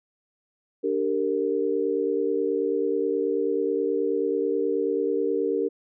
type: chord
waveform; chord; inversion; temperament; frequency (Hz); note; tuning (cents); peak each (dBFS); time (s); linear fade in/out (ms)
sine; G minor; second; equal with one note detuned; 293.7 / 392 / 461.3; D4 / G4 / Bb4; 0 / 0 / -18; -29 / -26 / -25; 0.83-5.69; 20
effects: none